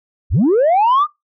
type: linear sweep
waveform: sine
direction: up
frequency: 41.2 to 1244.5 Hz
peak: -8 dBFS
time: 0.3-1.07 s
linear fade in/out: 50 ms
effects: noise-tail reverb RT60 0.2 s tail -24 dB re dry + tanh soft clip ceiling -8 dBFS